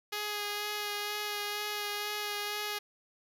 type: tone with vibrato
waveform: 5% pulse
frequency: 415.3 Hz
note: G#4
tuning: in tune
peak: -22 dBFS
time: 0.12-2.79 s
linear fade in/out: 10 ms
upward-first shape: sine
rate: 2.1 Hz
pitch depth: 14 cents each way
effects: none